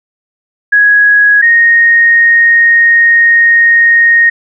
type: tone pair in turn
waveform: sine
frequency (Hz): 1665 / 1860.3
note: G#6 / A#6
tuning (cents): +4 / -4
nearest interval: major second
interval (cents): 192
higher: second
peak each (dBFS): -3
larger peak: neither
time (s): 0.72-1.42 / 1.42-4.3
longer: second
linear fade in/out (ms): 10
effects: none